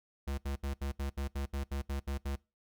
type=tone bursts; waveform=square; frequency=69.3 Hz; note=C#2; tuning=in tune; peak=-34 dBFS; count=12; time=0.27-2.36 s; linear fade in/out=10 ms; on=110 ms; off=70 ms; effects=noise-tail reverb RT60 0.3 s tail -24 dB re dry